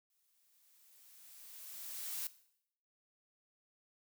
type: noise with exponential growth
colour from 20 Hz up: blue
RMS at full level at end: -39 dBFS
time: 0.1-2.27 s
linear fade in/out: 2 ms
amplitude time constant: 470 ms
effects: noise-tail reverb RT60 0.7 s tail -17 dB re dry